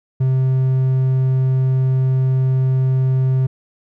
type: tone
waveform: triangle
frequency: 130.81 Hz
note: C3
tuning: in tune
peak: -11 dBFS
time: 0.2-3.47 s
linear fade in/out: 10 ms
effects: none